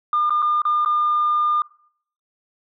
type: tone with dropouts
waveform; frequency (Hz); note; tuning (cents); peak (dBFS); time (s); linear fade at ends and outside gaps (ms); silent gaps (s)
sine; 1207; D6; +47; -15; 0.13-1.62; 2; 0.296-0.305 / 0.421-0.425 / 0.619-0.652 / 0.849-0.859
effects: noise-tail reverb RT60 0.6 s tail -23 dB re dry + tanh soft clip ceiling -12 dBFS